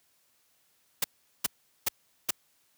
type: noise bursts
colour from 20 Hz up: white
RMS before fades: -26 dBFS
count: 4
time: 1.02-2.308 s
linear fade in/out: 5 ms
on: 22 ms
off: 400 ms
effects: white hiss -69 dBFS RMS until 2.77 s + high-pass 60 Hz 12 dB/octave